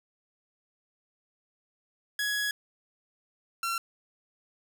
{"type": "tone pair in turn", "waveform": "sawtooth", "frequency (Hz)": [1674, 1360.7], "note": ["G#6", "F6"], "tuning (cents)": [13, -45], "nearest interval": "major third", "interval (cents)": 358, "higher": "first", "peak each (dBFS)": [-24, -25], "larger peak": "first", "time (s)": [[2.19, 2.51], [3.63, 3.78]], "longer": "first", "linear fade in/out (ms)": 2, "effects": []}